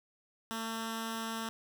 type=tone with notch filter; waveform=10% pulse; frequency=225.4 Hz; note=A3; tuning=42 cents sharp; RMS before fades=-38 dBFS; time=0.51-1.49 s; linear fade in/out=0 ms; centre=550 Hz; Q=0.9; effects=none